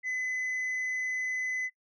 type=tone; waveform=sine; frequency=2018 Hz; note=B6; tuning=37 cents sharp; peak=-27 dBFS; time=0.03-1.7 s; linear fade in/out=50 ms; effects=noise-tail reverb RT60 0.1 s tail -18 dB re dry + tanh soft clip ceiling -29 dBFS